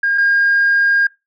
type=tone pair in turn; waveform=sine; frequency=1617 / 1617 Hz; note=G#6 / G#6; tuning=-47 / -47 cents; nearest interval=unison; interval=0 cents; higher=neither; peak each=-12 / -9 dBFS; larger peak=second; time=0.03-0.18 / 0.18-1.07 s; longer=second; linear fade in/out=5 ms; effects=noise-tail reverb RT60 0.2 s tail -21 dB re dry + tanh soft clip ceiling -7 dBFS